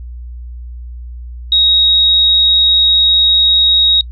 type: tone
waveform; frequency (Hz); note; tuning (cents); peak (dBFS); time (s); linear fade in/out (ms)
sine; 3781; A#7; +24; -7; 1.52-4.01; 2
effects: noise-tail reverb RT60 0.1 s tail -26 dB re dry + added 60 Hz sine -25 dBFS peak until 4.11 s